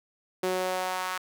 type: tone with high-pass filter sweep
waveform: sawtooth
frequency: 184.5 Hz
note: F#3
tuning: 5 cents flat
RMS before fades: -30 dBFS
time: 0.43-1.18 s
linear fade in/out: 5 ms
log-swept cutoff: 370 to 1200 Hz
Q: 2
effects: none